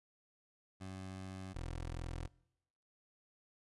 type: tone pair in turn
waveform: 20% pulse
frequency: 94.6 / 42.14 Hz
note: F#2 / E1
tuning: +39 / +39 cents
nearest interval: octave + major second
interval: 1400 cents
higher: first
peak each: -40 / -36 dBFS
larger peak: second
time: 0.8-1.54 / 1.54-2.28 s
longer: neither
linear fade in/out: 20 ms
effects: noise-tail reverb RT60 0.9 s tail -24 dB re dry + resampled to 24000 Hz